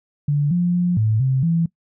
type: tone with pitch steps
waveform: sine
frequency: 145.3 / 175.9 / 177 / 109.1 / 131.9 / 166.7 Hz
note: D3 / F3 / F3 / A2 / C3 / E3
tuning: -18 / +13 / +23 / -14 / +14 / +20 cents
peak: -15 dBFS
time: 0.28-1.66 s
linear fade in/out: 5 ms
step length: 230 ms
effects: noise-tail reverb RT60 0.1 s tail -21 dB re dry